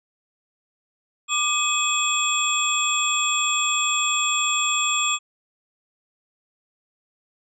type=tone cluster; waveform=sine; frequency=1191 / 2544 / 3367 / 7400 Hz; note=D6 / D#7 / G#7 / A#8; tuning=+24 / +38 / +23 / -14 cents; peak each=-25 dBFS; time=1.28-5.19 s; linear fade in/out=50 ms; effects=none